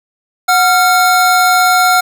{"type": "tone pair together", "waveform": "square", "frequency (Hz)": [733.6, 1384], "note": ["F#5", "F6"], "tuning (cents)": [-15, -16], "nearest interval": "major seventh", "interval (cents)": 1099, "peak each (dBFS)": -11, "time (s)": [0.48, 2.01], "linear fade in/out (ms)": 10, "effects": []}